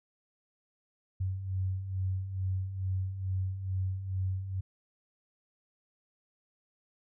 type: beating tone pair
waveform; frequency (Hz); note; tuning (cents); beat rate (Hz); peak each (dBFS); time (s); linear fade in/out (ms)
sine; 92.5 / 94.8; F#2 / F#2; 0 / +43; 2.3; -38 / -31; 1.2-4.61; 10
effects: none